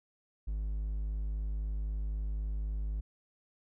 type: tone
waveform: triangle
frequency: 51.91 Hz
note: G#1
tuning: in tune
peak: -30 dBFS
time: 0.47-3.01 s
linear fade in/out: 10 ms
effects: none